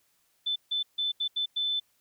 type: tone bursts at uneven times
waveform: sine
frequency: 3520 Hz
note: A7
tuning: in tune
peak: -26 dBFS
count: 6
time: 0.46-0.56 / 0.71-0.83 / 0.98-1.12 / 1.2-1.28 / 1.36-1.46 / 1.56-1.8 s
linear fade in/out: 10 ms
effects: white hiss -70 dBFS RMS until 2 s